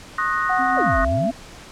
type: chord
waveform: sine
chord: D# minor seventh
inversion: third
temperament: equal with one note detuned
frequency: 1081.5 / 1244.5 / 1480 / 1864.7 Hz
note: C#6 / D#6 / F#6 / A#6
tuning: -43 / 0 / 0 / 0 cents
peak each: -25 / -23 / -25 / -26 dBFS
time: 0.18-1.05 s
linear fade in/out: 5 ms
type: tone with pitch glide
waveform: sine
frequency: 740 to 670.8 Hz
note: F#5 to E5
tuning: 0 to +30 cents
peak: -20 dBFS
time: 0.49-1.31 s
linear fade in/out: 10 ms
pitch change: -170 cents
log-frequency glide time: 0.75-0.97 s
type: tone with tremolo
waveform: sine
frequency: 264.2 Hz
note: C4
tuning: 17 cents sharp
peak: -25 dBFS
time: 0.58-1.28 s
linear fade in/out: 20 ms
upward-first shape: sine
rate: 7.5 Hz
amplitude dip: 35%
type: exponential two-way sweep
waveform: sine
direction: down then up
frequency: 698.5 to 43.17 to 287.7 Hz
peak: -21 dBFS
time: 0.76-1.32 s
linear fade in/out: 20 ms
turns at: 1 s
effects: pink hiss -41 dBFS RMS until 1.71 s + low-pass 8000 Hz 12 dB/octave